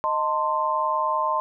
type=chord; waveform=sine; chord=A diminished; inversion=second; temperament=equal with one note detuned; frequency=622.3 / 896.9 / 1046.5 Hz; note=Eb5 / A5 / C6; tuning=0 / +33 / 0 cents; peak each=-28 / -26 / -23 dBFS; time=0.04-1.4 s; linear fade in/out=0 ms; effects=none